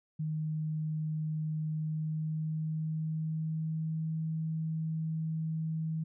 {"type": "tone with pitch glide", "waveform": "sine", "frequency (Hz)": [155.56, 159.56], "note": ["D#3", "D#3"], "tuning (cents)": [0, 44], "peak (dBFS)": -31, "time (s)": [0.19, 6.04], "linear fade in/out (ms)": 10, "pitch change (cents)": 44, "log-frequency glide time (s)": [1.71, 4.17], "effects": []}